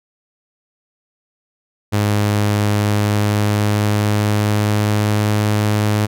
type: tone with pitch glide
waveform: sawtooth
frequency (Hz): 103.83 to 105.4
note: G#2 to G#2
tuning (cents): 0 to +26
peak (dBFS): -10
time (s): 1.92-6.07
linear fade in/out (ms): 20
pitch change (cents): +26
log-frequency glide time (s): 2.76-5.5
effects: none